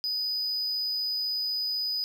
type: tone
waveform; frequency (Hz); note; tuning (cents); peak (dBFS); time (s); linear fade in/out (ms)
triangle; 4978; D#8; 0; -26; 0.04-2.04; 0
effects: none